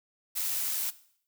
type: noise with amplitude modulation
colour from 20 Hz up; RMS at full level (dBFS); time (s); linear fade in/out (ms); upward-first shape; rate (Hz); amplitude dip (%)
blue; -30; 0.35-0.91; 20; sine; 91.6; 25
effects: noise-tail reverb RT60 0.6 s tail -17 dB re dry